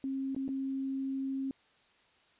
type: tone with dropouts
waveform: sine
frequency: 268.7 Hz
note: C4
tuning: 46 cents sharp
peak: -32 dBFS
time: 0.04-1.51 s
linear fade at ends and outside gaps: 1 ms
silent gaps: 0.348-0.363 / 0.48-0.489 s
effects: white hiss -66 dBFS RMS until 2.39 s + resampled to 8000 Hz